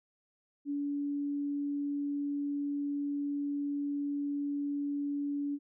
sine tone, 286.2 Hz, D4, 45 cents flat, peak -31 dBFS, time 0.65-5.59 s, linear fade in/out 50 ms, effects none

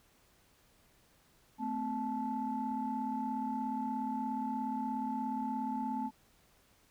sine tone cluster, 221.3 / 258.2 / 871 Hz, A3 / C4 / A5, +10 / -23 / -18 cents, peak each -38 / -37 / -36 dBFS, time 1.58-6.11 s, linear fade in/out 50 ms, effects tanh soft clip ceiling -25 dBFS + pink hiss -67 dBFS RMS until 6.9 s

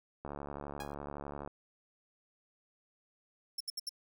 click train, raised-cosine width 1 ms, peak -28 dBFS, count 89, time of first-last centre 0.25-1.476 s, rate 71.8 Hz
sawtooth tone with exponential decay, 824 Hz, G#5, 14 cents flat, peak -34 dBFS, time 0.8-0.94 s, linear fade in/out 2 ms, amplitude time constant 29 ms
sawtooth tone bursts, 5400 Hz, E8, 41 cents sharp, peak -33 dBFS, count 4, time 3.58-3.893 s, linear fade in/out 5 ms, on 25 ms, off 71 ms
effects none

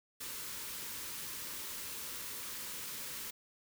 white band-stop noise, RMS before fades -43 dBFS, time 0.2-3.31 s, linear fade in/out 10 ms, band 590 to 860 Hz, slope 96 dB/octave, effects none

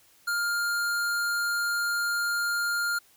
square tone, 1405 Hz, F6, 10 cents sharp, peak -26 dBFS, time 0.27-2.99 s, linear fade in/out 10 ms, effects white hiss -60 dBFS RMS until 3.16 s

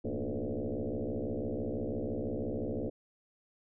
sine tone with frequency modulation, 105.7 Hz, G#2, 31 cents sharp, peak -32 dBFS, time 0.04-2.9 s, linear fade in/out 10 ms, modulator 65.9 Hz, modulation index 7.1, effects none

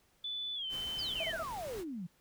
sine tone with pitch glide, 3483 to 3067 Hz, A7 to G7, -18 to -38 cents, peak -36 dBFS, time 0.24-1.32 s, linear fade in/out 5 ms, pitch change -220 cents, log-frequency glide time 0.55-0.67 s
pink noise, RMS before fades -48 dBFS, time 0.69-1.85 s, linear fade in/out 50 ms
sine exponential sweep, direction down, 5220 to 161.2 Hz, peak -38 dBFS, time 0.98-2.07 s, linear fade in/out 10 ms
sine tone bursts, 653 Hz, E5, 17 cents flat, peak -36 dBFS, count 4, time 1.2-1.429 s, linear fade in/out 5 ms, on 37 ms, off 27 ms
effects pink hiss -70 dBFS RMS until 2.2 s

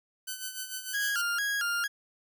5% pulse tone with tremolo, 1514 Hz, F#6, 39 cents sharp, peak -22 dBFS, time 0.27-1.22 s, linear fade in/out 10 ms, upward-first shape sine, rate 6.7 Hz, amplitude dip 65%
40% pulse tone with vibrato, 1521 Hz, F#6, 47 cents sharp, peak -27 dBFS, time 0.93-1.88 s, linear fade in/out 20 ms, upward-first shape square, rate 2.2 Hz, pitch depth 140 cents each way
effects none

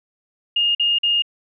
sine tone bursts, 2838 Hz, F7, 27 cents sharp, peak -15 dBFS, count 3, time 0.56-1.222 s, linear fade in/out 5 ms, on 190 ms, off 46 ms, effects none

